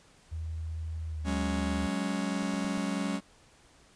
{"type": "tone with pitch glide", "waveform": "sine", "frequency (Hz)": [80.5, 74.68], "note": ["E2", "D2"], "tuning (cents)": [-41, 30], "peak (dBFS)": -33, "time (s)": [0.31, 1.88], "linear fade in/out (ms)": 20, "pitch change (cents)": -129, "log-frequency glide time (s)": [1.08, 1.32]}
{"type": "chord", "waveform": "45% pulse", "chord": "F# suspended second", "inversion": "none", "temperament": "just", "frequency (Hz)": [185, 208.1, 277.5], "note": ["F#3", "G#3", "C#4"], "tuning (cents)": [0, 4, 2], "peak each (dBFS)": -34, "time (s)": [1.24, 3.21], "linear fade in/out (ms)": 50}
{"type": "clicks", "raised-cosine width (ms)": 2, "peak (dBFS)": [-36, -35, -30, -30], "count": 4, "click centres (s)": [2.428, 2.541, 2.648, 2.778]}
{"effects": ["pink hiss -60 dBFS RMS until 3.95 s", "resampled to 22050 Hz"]}